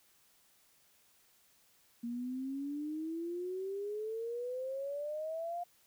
sine exponential sweep, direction up, 233.1 to 708 Hz, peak -36 dBFS, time 2.03-5.64 s, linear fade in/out 10 ms, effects white hiss -68 dBFS RMS until 5.86 s

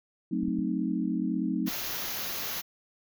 sine chord, F# diminished seventh, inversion none, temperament equal, 185 / 220 / 261.6 / 311.1 Hz, F#3 / A3 / C4 / Eb4, 0 / 0 / 0 / 0 cents, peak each -32 dBFS, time 0.31-1.69 s, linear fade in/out 10 ms
clicks, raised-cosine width 5 ms, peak -30 dBFS, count 3, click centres 0.434 / 0.483 / 0.588 s
white band-stop noise, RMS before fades -34 dBFS, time 1.66-2.62 s, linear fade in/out 20 ms, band 6800 to 11000 Hz, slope 96 dB/octave
effects none

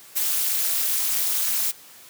blue noise with amplitude modulation, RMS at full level -19 dBFS, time 0.15-1.72 s, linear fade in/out 20 ms, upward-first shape sine, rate 291 Hz, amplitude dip 100%, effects white hiss -47 dBFS RMS until 2.09 s + high-pass 100 Hz 12 dB/octave

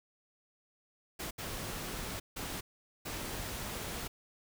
pink noise bursts at uneven times, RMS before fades -40 dBFS, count 4, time 1.19-1.31 / 1.38-2.2 / 2.36-2.61 / 3.05-4.08 s, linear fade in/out 10 ms, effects none

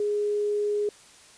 sine tone, 415 Hz, G#4, 1 cent flat, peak -23 dBFS, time 0-0.89 s, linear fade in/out 2 ms, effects white hiss -52 dBFS RMS until 1.37 s + resampled to 22050 Hz

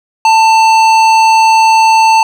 sine tone with hard clipping, 890 Hz, A5, 20 cents sharp, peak -6 dBFS, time 0.25-2.23 s, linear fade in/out 2 ms, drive 13 dB, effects none

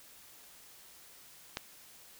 click, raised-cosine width 0.2 ms, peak -17 dBFS, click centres 1.571 s, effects white hiss -56 dBFS RMS until 2.19 s

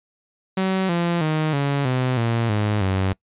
sawtooth tone with pitch steps, 189.4 / 171.69 / 155.63 / 141.07 / 127.88 / 115.92 / 105.08 / 95.25 Hz, F#3 / F3 / D#3 / C#3 / C3 / A#2 / G#2 / G2, +41 / -29 / +1 / +31 / -39 / -9 / +21 / -49 cents, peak -15 dBFS, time 0.57-3.13 s, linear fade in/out 5 ms, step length 320 ms, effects noise-tail reverb RT60 0.1 s tail -23 dB re dry + resampled to 8000 Hz

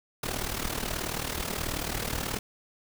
pink noise with amplitude modulation, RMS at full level -29 dBFS, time 0.23-2.39 s, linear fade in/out 5 ms, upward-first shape sine, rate 38.5 Hz, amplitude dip 75%, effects none

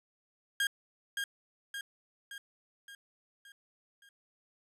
30% pulse tone with echo, 1618 Hz, G#6, 46 cents flat, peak -25 dBFS, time 0.6-0.67 s, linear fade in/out 2 ms, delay 570 ms, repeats 6, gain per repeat -5 dB, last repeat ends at 4.09 s, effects resampled to 32000 Hz

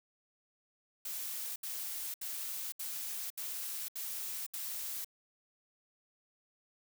blue noise bursts, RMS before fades -40 dBFS, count 7, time 1.05-5.046 s, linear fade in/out 5 ms, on 510 ms, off 71 ms, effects none

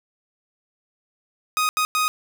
sawtooth tone bursts at uneven times, 1249 Hz, D#6, 6 cents sharp, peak -15 dBFS, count 3, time 1.57-1.69 / 1.77-1.85 / 1.95-2.08 s, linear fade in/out 0 ms, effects none

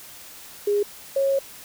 sine tone pair in turn, 410 / 547.3 Hz, G#4 / C#5, -22 / -22 cents, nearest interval perfect fourth, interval 500 cents, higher second, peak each -18 dBFS, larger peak neither, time 0.67-0.83 / 1.16-1.39 s, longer second, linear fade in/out 5 ms, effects white hiss -43 dBFS RMS until 1.64 s

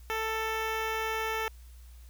10% pulse tone with notch filter, 442.4 Hz, A4, 9 cents sharp, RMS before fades -32 dBFS, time 0.1-1.48 s, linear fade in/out 0 ms, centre 8200 Hz, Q 0.81, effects added 60 Hz sine -47 dBFS peak until 2.09 s + white hiss -62 dBFS RMS until 2.09 s

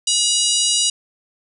harmonic tone, 964 Hz, B5, 42 cents flat, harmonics 3 / 4 / 5 / 6 / 7 / 8 / 9 / 10, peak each -21 / -22 / -23 / -24 / -24 / -25 / -26 / -26 dBFS, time 0.07-0.9 s, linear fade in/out 5 ms, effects none

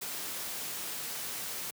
white noise, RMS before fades -38 dBFS, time 0.01-1.71 s, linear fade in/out 10 ms, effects high-pass 100 Hz 12 dB/octave

